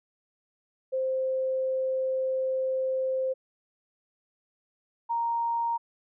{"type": "tone pair in turn", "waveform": "sine", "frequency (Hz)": [523, 931.9], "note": ["C5", "A#5"], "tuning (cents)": [-1, -1], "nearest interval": "minor seventh", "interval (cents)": 1000, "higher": "second", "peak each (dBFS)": -25, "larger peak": "neither", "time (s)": [[0.92, 3.34], [5.09, 5.78]], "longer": "first", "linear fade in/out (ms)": 20, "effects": []}